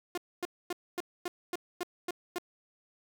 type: tone bursts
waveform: sawtooth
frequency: 354.3 Hz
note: F4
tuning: 25 cents sharp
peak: -28 dBFS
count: 9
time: 0.15-2.384 s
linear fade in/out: 2 ms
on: 26 ms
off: 250 ms
effects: 11-bit